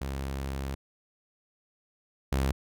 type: tone pair in turn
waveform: sawtooth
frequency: 67.8 / 67.22 Hz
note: C#2 / C2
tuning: -38 / +47 cents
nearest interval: unison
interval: 15 cents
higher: first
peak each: -28 / -21 dBFS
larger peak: second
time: 0.01-0.75 / 2.32-2.52 s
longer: first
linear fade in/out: 5 ms
effects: none